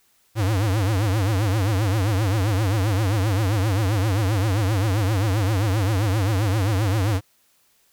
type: tone with vibrato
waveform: square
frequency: 101.8 Hz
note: G#2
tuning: 34 cents flat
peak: -19 dBFS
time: 0.35-7.21 s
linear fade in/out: 50 ms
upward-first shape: triangle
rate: 7.6 Hz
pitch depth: 230 cents each way
effects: white hiss -62 dBFS RMS until 7.92 s